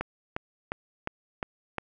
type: click train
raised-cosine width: 0.5 ms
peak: -15 dBFS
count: 6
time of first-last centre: 0.01-1.783 s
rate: 2.82 Hz
effects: none